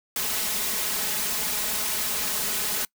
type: noise with comb filter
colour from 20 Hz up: white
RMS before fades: -27 dBFS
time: 0.16-2.85 s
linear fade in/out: 2 ms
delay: 4.7 ms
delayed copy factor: +1
effects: noise-tail reverb RT60 0.1 s tail -24 dB re dry